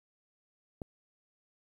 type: click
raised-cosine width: 2 ms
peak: -25 dBFS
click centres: 0.818 s
effects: 10-bit